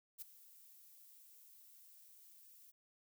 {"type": "noise with ADSR envelope", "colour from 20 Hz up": "violet", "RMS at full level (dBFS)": -45, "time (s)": [0.18, 2.72], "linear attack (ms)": 36, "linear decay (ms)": 11, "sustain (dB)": -17, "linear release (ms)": 23, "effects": []}